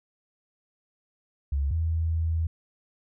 sine tone pair in turn, 69.9 / 81.55 Hz, C#2 / E2, +15 / -18 cents, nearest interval minor third, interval 267 cents, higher second, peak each -23 dBFS, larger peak neither, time 1.52-1.71 / 1.71-2.47 s, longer second, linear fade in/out 5 ms, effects none

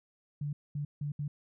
sine tone bursts at uneven times, 145.8 Hz, D3, 12 cents flat, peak -32 dBFS, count 4, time 0.41-0.53 / 0.75-0.85 / 1.01-1.12 / 1.19-1.28 s, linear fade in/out 5 ms, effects none

